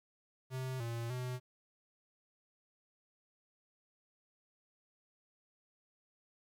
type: tone with pitch steps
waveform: square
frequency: 130 / 116.6 / 126 Hz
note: C3 / A#2 / B2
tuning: -11 / +1 / +35 cents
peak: -38 dBFS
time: 0.5-1.4 s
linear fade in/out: 50 ms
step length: 300 ms
effects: 12-bit